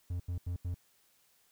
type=tone bursts; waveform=triangle; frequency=88 Hz; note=F2; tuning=14 cents sharp; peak=-31 dBFS; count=4; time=0.1-0.745 s; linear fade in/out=5 ms; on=99 ms; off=83 ms; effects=white hiss -69 dBFS RMS until 1.51 s